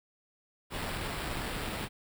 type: noise with sample-and-hold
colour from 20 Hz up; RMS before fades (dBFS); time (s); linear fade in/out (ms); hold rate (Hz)
pink; -36; 0.7-1.89; 50; 6300
effects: none